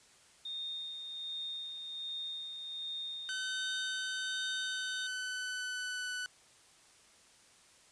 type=tone with tremolo; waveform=sine; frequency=3669 Hz; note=A#7; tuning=28 cents flat; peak=-37 dBFS; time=0.45-5.07 s; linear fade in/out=5 ms; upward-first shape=sine; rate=1.3 Hz; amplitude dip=40%
type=tone with pitch glide; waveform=sawtooth; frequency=1522 to 1492.4 Hz; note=F#6 to F#6; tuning=+48 to +14 cents; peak=-33 dBFS; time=3.29-6.26 s; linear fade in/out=0 ms; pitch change=-34 cents; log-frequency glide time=4.53-6.11 s
effects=white hiss -62 dBFS RMS until 7.91 s + resampled to 22050 Hz